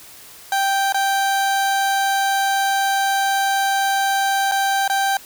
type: tone with dropouts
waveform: 30% pulse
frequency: 784 Hz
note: G5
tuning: in tune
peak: -14 dBFS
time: 0.52-5.17 s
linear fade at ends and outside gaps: 2 ms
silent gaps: 0.924-0.944 / 4.514-4.519 / 4.878-4.898 s
effects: white hiss -42 dBFS RMS until 5.25 s